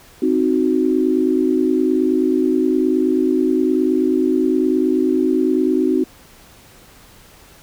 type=chord; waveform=sine; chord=C diminished; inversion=none; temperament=equal; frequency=261.6 / 311.1 / 370 Hz; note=C4 / Eb4 / Gb4; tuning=0 / 0 / 0 cents; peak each=-18 dBFS; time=0.22-6.04 s; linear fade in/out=5 ms; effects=pink hiss -46 dBFS RMS until 7.62 s